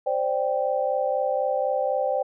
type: chord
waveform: sine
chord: C suspended second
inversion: none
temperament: equal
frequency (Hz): 523.3 / 587.3 / 784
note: C5 / D5 / G5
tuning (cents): 0 / 0 / 0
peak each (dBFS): -25 / -26 / -27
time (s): 0.06-2.23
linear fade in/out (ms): 10
effects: none